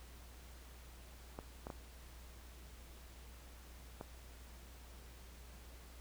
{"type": "clicks", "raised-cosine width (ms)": 1, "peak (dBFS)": -30, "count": 4, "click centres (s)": [1.389, 1.669, 1.702, 4.011], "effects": ["added 60 Hz sine -54 dBFS peak until 6 s", "pink hiss -60 dBFS RMS until 6 s"]}